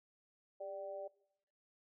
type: tone with amplitude modulation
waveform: sine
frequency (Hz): 587.3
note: D5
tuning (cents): 0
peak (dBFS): -38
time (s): 0.6-1.08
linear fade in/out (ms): 10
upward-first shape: sine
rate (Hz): 186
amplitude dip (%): 80
effects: noise-tail reverb RT60 0.8 s tail -21 dB re dry